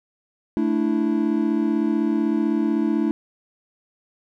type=chord; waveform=triangle; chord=A suspended fourth; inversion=none; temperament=equal; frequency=220 / 293.7 / 329.6 Hz; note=A3 / D4 / E4; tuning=0 / 0 / 0 cents; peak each=-21 dBFS; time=0.57-3.11 s; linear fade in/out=0 ms; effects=none